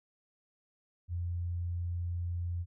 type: tone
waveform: sine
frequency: 87 Hz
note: F2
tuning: 6 cents flat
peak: -32 dBFS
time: 1.08-2.66 s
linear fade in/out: 50 ms
effects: none